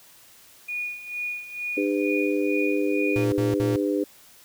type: tone with tremolo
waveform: sine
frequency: 2451 Hz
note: D#7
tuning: 27 cents flat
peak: -26 dBFS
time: 0.68-3.25 s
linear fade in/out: 10 ms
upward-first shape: sine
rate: 2.2 Hz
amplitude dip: 75%
type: harmonic tone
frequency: 100.5 Hz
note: G2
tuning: 44 cents sharp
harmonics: 3 / 4 / 5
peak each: -24 / -26 / -28 dBFS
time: 1.77-4.04 s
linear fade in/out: 5 ms
type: tone bursts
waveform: 45% pulse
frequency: 115 Hz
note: A#2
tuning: 23 cents flat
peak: -25 dBFS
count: 3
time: 3.16-3.76 s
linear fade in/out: 0 ms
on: 160 ms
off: 60 ms
effects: white hiss -52 dBFS RMS until 4.44 s